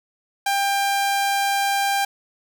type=tone; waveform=sawtooth; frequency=795 Hz; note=G5; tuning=24 cents sharp; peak=-15 dBFS; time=0.46-2.05 s; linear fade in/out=5 ms; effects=none